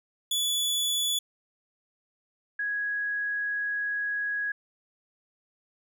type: tone pair in turn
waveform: sawtooth / sine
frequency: 3435 / 1662.8 Hz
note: A7 / G#6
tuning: -42 / +2 cents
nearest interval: octave + minor second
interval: 1256 cents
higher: first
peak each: -22 / -27 dBFS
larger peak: first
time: 0.31-1.19 / 2.59-4.52 s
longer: second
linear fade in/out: 5 ms
effects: none